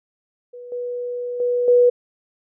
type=tone with level steps; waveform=sine; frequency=488.7 Hz; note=B4; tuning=18 cents flat; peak=-34 / -24 / -17 / -10 dBFS; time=0.53-1.9 s; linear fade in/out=10 ms; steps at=0.72 / 1.4 / 1.68 s; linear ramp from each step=2 ms; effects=none